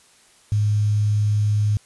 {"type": "tone with quantisation", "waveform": "sine", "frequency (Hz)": 104.8, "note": "G#2", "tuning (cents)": 16, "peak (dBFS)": -16, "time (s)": [0.52, 1.77], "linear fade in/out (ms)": 0, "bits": 7, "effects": ["white hiss -54 dBFS RMS until 1.85 s", "resampled to 24000 Hz"]}